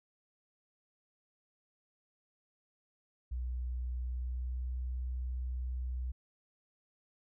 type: tone with pitch glide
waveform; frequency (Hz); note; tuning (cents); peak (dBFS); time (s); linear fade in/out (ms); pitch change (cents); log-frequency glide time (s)
sine; 61.74 to 62.64; B1 to B1; 0 to +25; -34; 3.31-6.12; 10; +25; 4-4.72
effects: none